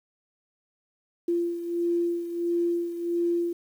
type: beating tone pair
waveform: sine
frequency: 343.4 / 344.9 Hz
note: F4 / F4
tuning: -29 / -22 cents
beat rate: 1.5 Hz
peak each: -25 / -31 dBFS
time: 1.28-3.53 s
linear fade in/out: 5 ms
effects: 9-bit